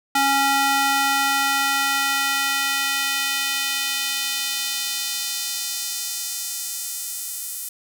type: tone with high-pass filter sweep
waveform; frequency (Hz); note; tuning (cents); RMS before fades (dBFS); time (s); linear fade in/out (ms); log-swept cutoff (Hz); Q
square; 275.9; C#4; -8; -23; 0.15-7.69; 5; 750 to 9400; 1
effects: none